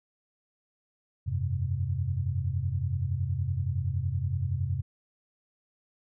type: chord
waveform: sine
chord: F suspended second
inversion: none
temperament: equal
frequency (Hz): 87.31 / 98 / 130.81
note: F2 / G2 / C3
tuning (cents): 0 / 0 / 0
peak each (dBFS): -31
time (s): 1.26-4.82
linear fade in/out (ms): 20
effects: none